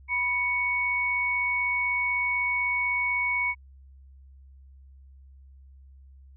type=tone pair together; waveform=sine; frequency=986.7 / 2226 Hz; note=B5 / C#7; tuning=-2 / +7 cents; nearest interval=octave + major second; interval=1409 cents; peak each=-32 / -24 dBFS; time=0.08-3.55 s; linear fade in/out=50 ms; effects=added 67 Hz sine -48 dBFS peak until 6.36 s